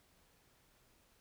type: silence
effects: pink hiss -70 dBFS RMS until 1.2 s